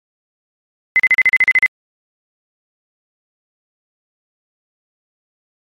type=tone bursts; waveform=sine; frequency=2041 Hz; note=C7; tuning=44 cents flat; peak=-7 dBFS; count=10; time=0.96-1.661 s; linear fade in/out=0 ms; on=35 ms; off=39 ms; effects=MP3 64 kbps